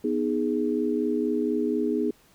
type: chord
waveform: sine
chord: G# minor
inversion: first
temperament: equal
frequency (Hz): 246.9 / 311.1 / 415.3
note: B3 / D#4 / G#4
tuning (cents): 0 / 0 / 0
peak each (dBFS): -27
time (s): 0.04-2.11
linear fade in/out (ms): 5
effects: pink hiss -59 dBFS RMS until 2.34 s